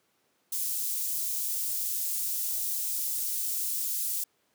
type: high-pass noise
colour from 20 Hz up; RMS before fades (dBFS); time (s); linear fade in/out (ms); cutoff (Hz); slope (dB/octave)
white; -31; 0.52-4.24; 5; 7400; 12
effects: pink hiss -71 dBFS RMS until 4.54 s + high-pass 200 Hz 12 dB/octave